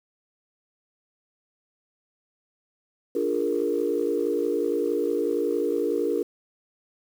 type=chord; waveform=sine; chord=Bb dominant seventh; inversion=first; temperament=equal; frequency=293.7 / 349.2 / 415.3 / 466.2 Hz; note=D4 / F4 / Ab4 / Bb4; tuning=0 / 0 / 0 / 0 cents; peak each=-29 / -28 / -27 / -26 dBFS; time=3.15-6.23 s; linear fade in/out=5 ms; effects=tanh soft clip ceiling -12 dBFS + 8-bit